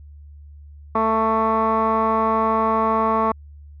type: tone with low-pass filter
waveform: 15% pulse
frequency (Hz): 221.9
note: A3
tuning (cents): +15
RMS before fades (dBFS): -19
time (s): 0.95-3.32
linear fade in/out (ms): 5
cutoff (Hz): 1200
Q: 9.2
effects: added 73 Hz sine -39 dBFS peak until 3.8 s